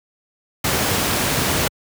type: noise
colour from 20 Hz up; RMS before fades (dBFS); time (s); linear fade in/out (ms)
pink; -19; 0.64-1.68; 5
effects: high-pass 80 Hz 12 dB/octave